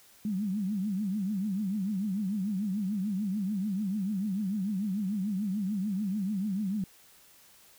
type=tone with vibrato; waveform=sine; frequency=199.7 Hz; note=G3; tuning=32 cents sharp; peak=-28 dBFS; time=0.25-6.84 s; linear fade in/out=2 ms; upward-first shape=triangle; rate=6.8 Hz; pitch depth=180 cents each way; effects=white hiss -58 dBFS RMS until 7.78 s